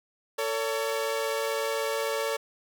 sawtooth tone pair together, 449.1 / 565 Hz, A4 / C#5, +35 / +33 cents, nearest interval major third, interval 398 cents, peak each -26 dBFS, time 0.38-2.37 s, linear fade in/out 10 ms, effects none

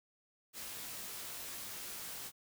white noise with comb filter, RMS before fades -45 dBFS, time 0.53-2.32 s, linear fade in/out 50 ms, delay 17 ms, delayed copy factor +0.6, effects none

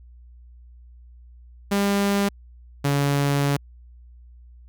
sawtooth tone pair in turn, 200.4 / 141.7 Hz, G3 / C#3, +38 / +38 cents, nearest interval tritone, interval 600 cents, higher first, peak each -15 dBFS, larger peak neither, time 1.71-2.29 / 2.84-3.57 s, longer second, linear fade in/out 10 ms, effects added 60 Hz sine -44 dBFS peak until 4.68 s

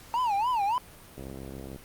triangle tone with vibrato, 895 Hz, A5, 29 cents sharp, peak -22 dBFS, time 0.14-0.78 s, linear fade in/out 0 ms, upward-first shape sine, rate 3.5 Hz, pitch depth 220 cents each way
click train, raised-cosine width 2 ms, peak -27 dBFS, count 40, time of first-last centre 1.18-1.761 s, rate 67.1 Hz
effects pink hiss -50 dBFS RMS until 1.84 s + Opus 48 kbps

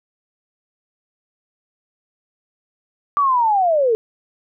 sine linear sweep, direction down, 1174.7 to 428.2 Hz, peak -13 dBFS, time 3.17-3.95 s, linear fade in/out 0 ms, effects none

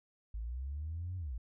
sine linear two-way sweep, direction up then down, 51.91 to 93.4 to 51.91 Hz, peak -36 dBFS, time 0.34-1.38 s, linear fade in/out 5 ms, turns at 1.17 s, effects tanh soft clip ceiling -32 dBFS

